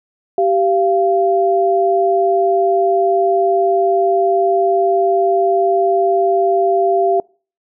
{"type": "tone pair together", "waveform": "sine", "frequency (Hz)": [389.2, 690], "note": ["G4", "F5"], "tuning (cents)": [-12, -21], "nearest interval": "minor seventh", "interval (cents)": 991, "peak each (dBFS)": -14, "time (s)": [0.38, 7.2], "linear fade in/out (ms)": 2, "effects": ["noise-tail reverb RT60 0.4 s tail -26 dB re dry"]}